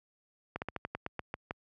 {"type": "slowing click train", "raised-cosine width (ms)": 0.5, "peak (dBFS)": -20, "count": 10, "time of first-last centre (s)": [0.56, 1.509], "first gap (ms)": 59, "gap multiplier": 1.14, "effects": ["high-pass 60 Hz 12 dB/octave"]}